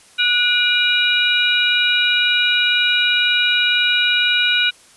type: tone cluster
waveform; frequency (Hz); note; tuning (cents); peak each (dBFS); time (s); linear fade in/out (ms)
sine; 1467 / 2401 / 2897 / 3819; F#6 / D7 / F#7 / A#7; -15 / +38 / -37 / +41; -19; 0.18-4.71; 20
effects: white hiss -48 dBFS RMS until 4.96 s + resampled to 24000 Hz